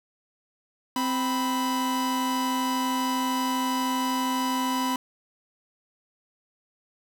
45% pulse tone pair together, 260.1 / 987.8 Hz, C4 / B5, -10 / 0 cents, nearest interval octave + major seventh, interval 2310 cents, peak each -27 dBFS, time 0.96-4.96 s, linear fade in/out 2 ms, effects 8-bit

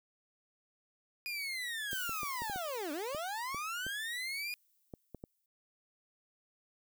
30% pulse linear two-way sweep, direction down then up, 2466 to 277.2 to 2466 Hz, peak -34 dBFS, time 1.26-4.54 s, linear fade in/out 0 ms, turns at 2.92 s
violet noise with exponential decay, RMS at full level -41 dBFS, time 1.91-5.46 s, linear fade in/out 2 ms, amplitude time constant 770 ms
clicks, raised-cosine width 2 ms, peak -31 dBFS, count 12, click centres 1.931 / 2.094 / 2.232 / 2.42 / 2.498 / 2.56 / 3.148 / 3.546 / 3.866 / 4.938 / 5.147 / 5.239 s
effects none

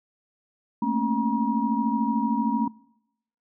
sine tone cluster, 219.3 / 232.6 / 273.7 / 954 Hz, A3 / A#3 / C#4 / A#5, -6 / -4 / -22 / +40 cents, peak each -27 / -27 / -28 / -27 dBFS, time 0.82-2.68 s, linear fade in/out 5 ms, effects noise-tail reverb RT60 0.8 s tail -23 dB re dry

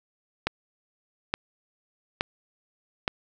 click train, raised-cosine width 0.3 ms, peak -8 dBFS, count 4, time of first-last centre 0.47-3.079 s, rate 1.15 Hz, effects none

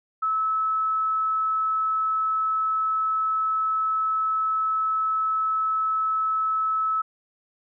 sine tone, 1300 Hz, E6, 24 cents flat, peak -21 dBFS, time 0.22-7.02 s, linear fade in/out 10 ms, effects none

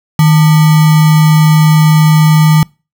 sine tone with sample-and-hold, 155.56 Hz, D#3, in tune, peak -3 dBFS, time 0.19-2.63 s, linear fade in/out 2 ms, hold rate 1050 Hz, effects noise-tail reverb RT60 0.3 s tail -26 dB re dry

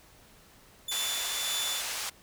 sawtooth tone with tremolo, 3500 Hz, A7, 10 cents flat, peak -27 dBFS, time 0.88-1.81 s, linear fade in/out 5 ms, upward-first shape triangle, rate 1.8 Hz, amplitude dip 45%
white band-pass noise, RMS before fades -35 dBFS, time 0.91-2.1 s, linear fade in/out 10 ms, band 620 to 8100 Hz, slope 12 dB/octave
effects pink hiss -57 dBFS RMS until 2.22 s

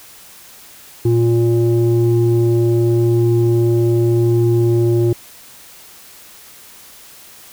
sine tone pair together, 116.54 / 350.5 Hz, A#2 / F4, 0 / +6 cents, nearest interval octave + perfect fifth, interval 1906 cents, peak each -12 dBFS, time 1.05-5.13 s, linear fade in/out 5 ms, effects tanh soft clip ceiling -7 dBFS + white hiss -41 dBFS RMS until 7.52 s

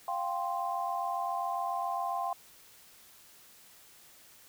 sine chord, F suspended second, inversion none, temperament just, 698.5 / 785.8 / 1047.7 Hz, F5 / G5 / C6, 0 / +4 / +2 cents, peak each -35 / -35 / -35 dBFS, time 0.08-2.33 s, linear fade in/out 2 ms, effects white hiss -57 dBFS RMS until 4.48 s

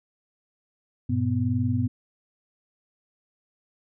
sine tone cluster, 98.3 / 119.4 / 248.7 Hz, G2 / A#2 / B3, +5 / +42 / +12 cents, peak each -26 dBFS, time 1.09-1.88 s, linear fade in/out 10 ms, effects none

